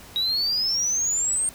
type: exponential sweep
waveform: sine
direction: up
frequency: 3810 to 8710 Hz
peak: -19 dBFS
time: 0.16-1.49 s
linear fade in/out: 0 ms
effects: tanh soft clip ceiling -19 dBFS + pink hiss -45 dBFS RMS until 1.54 s